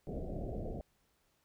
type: low-pass noise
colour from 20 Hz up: pink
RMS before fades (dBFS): -40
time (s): 0.07-0.81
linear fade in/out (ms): 0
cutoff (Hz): 720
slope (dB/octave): 96
effects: pink hiss -75 dBFS RMS until 1.44 s